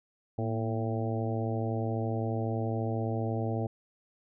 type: harmonic tone with a mistuned harmonic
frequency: 111.9 Hz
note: A2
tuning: 30 cents sharp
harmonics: 1 / 2 / 3 / 4 / 5 / 6 / 7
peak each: -31 / -36 / -38 / -38 / -40 / -40 / -41 dBFS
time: 0.38-3.67 s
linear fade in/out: 5 ms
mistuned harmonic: 2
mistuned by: +62 cents
effects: none